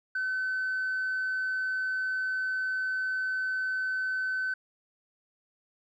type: tone with tanh clipping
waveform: triangle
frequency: 1521 Hz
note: F#6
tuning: 47 cents sharp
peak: -28 dBFS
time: 0.15-4.54 s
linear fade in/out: 5 ms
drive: 5 dB
effects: none